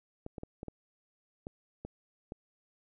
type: clicks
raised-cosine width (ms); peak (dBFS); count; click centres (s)
2; -27; 8; 0.264 / 0.382 / 0.434 / 0.631 / 0.683 / 1.469 / 1.85 / 2.321
effects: none